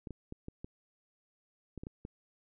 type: clicks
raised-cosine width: 3 ms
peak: -29 dBFS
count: 9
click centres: 0.072 / 0.107 / 0.324 / 0.484 / 0.645 / 1.777 / 1.835 / 1.869 / 2.051 s
effects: none